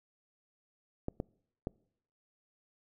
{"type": "clicks", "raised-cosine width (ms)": 2, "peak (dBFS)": -21, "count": 3, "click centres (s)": [1.084, 1.201, 1.671], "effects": ["noise-tail reverb RT60 0.7 s tail -26 dB re dry"]}